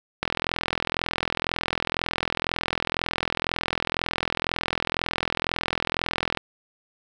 click train, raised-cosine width 0.3 ms, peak -7 dBFS, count 259, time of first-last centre 0.23-6.373 s, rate 42 Hz, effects none

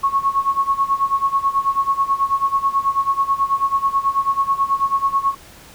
sine tone with tremolo, 1100 Hz, C#6, 14 cents flat, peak -12 dBFS, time 0.03-5.35 s, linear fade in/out 10 ms, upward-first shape sine, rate 9.2 Hz, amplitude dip 85%, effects pink hiss -43 dBFS RMS until 5.74 s

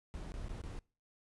brown noise with dropouts, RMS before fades -43 dBFS, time 0.14-0.79 s, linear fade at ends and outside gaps 0 ms, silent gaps 0.319-0.341 / 0.484-0.493 / 0.616-0.638 s, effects noise-tail reverb RT60 0.4 s tail -26 dB re dry + resampled to 24000 Hz

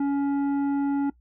sine tone with tanh clipping, 280.8 Hz, C#4, 22 cents sharp, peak -23 dBFS, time 0-1.1 s, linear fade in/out 5 ms, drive 9 dB, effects noise-tail reverb RT60 0.1 s tail -20 dB re dry + added 60 Hz sine -56 dBFS peak until 1.2 s

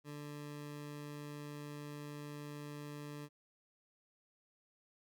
20% pulse tone, 146.83 Hz, D3, in tune, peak -40 dBFS, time 0.04-3.29 s, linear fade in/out 50 ms, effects none

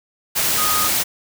sine tone in noise, 1244.5 Hz, D#6, in tune, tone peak -21 dBFS, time 0.57-0.89 s, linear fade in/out 20 ms, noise white, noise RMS -19 dBFS, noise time 0.35-1.04 s, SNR -5 dB, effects none

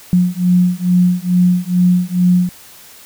sine beating tone pair, 178.3 / 180.6 Hz, F3 / F#3, +36 / -42 cents, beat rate 2.3 Hz, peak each -13 dBFS, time 0.13-2.49 s, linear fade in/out 0 ms, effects white hiss -40 dBFS RMS until 3.05 s

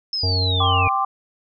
sine linear sweep, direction down, 5274 to 2349 Hz, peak -21 dBFS, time 0.13-0.89 s, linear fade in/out 2 ms
harmonic tone, 92.5 Hz, F#2, in tune, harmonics 1 / 3 / 5 / 7 / 9, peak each -19 / -34 / -30 / -36 / -36 dBFS, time 0.23-0.88 s, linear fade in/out 5 ms
sine chord, G suspended fourth, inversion none, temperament just, 784 / 1045.3 / 1176 Hz, G5 / C6 / D6, 0 / -2 / +2 cents, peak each -22 / -24 / -21 dBFS, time 0.6-1.05 s, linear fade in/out 5 ms
effects none

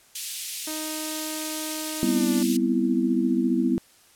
white high-pass noise, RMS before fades -31 dBFS, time 0.15-2.57 s, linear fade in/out 5 ms, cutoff 2500 Hz, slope 24 dB/octave
sawtooth tone with pitch glide, 311.1 to 293.6 Hz, D#4 to D4, 0 to 0 cents, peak -28 dBFS, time 0.67-2.43 s, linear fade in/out 5 ms, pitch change -100 cents, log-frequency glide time 2.06-2.31 s
sine chord, C major seventh, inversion second, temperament equal, 196 / 246.9 / 261.6 / 329.6 Hz, G3 / B3 / C4 / E4, 0 / 0 / 0 / 0 cents, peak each -27 / -23 / -29 / -25 dBFS, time 2.03-3.78 s, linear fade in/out 0 ms
effects white hiss -56 dBFS RMS until 4.15 s + low-pass 12000 Hz 12 dB/octave

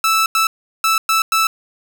sawtooth tone bursts at uneven times, 1316 Hz, E6, 3 cents flat, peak -9 dBFS, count 5, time 0.04-0.26 / 0.35-0.47 / 0.84-0.98 / 1.09-1.22 / 1.32-1.47 s, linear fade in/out 2 ms, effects none

